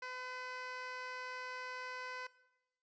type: tone with band-pass filter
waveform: 15% pulse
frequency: 506 Hz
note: B4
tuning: 42 cents sharp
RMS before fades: -45 dBFS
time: 0.02-2.27 s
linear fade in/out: 5 ms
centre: 2100 Hz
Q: 0.62
effects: noise-tail reverb RT60 0.9 s tail -18 dB re dry + resampled to 16000 Hz